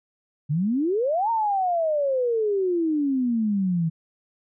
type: exponential two-way sweep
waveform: sine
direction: up then down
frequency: 138.59 to 933 to 158.8 Hz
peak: -20 dBFS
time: 0.49-3.9 s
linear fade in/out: 20 ms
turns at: 1.3 s
effects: none